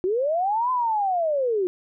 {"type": "linear two-way sweep", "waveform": "sine", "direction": "up then down", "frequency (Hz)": [349.2, 1029, 349.2], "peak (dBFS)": -20, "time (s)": [0.04, 1.67], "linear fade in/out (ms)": 0, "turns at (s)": 0.71, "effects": []}